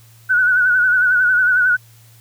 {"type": "tone with vibrato", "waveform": "sine", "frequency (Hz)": 1480, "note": "F#6", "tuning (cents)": 0, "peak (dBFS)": -11, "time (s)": [0.29, 1.77], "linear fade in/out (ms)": 20, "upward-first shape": "sine", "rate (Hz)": 11, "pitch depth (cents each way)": 57, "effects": ["added 114 Hz sine -45 dBFS peak until 2.2 s", "white hiss -51 dBFS RMS until 2.2 s"]}